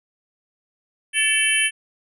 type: tone cluster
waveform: sine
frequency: 1747 / 2273 / 2667 / 3079 / 9900 Hz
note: A6 / C#7 / E7 / G7 / D#9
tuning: -13 / +43 / +20 / -32 / -10 cents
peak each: -23 dBFS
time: 1.13-1.71 s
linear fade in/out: 50 ms
effects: none